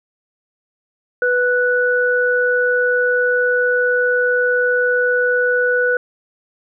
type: tone pair together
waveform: sine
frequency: 493.9 / 1478.6 Hz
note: B4 / F#6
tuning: 0 / -2 cents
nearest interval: octave + perfect fifth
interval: 1898 cents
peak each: -16 dBFS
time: 1.22-5.97 s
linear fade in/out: 2 ms
effects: none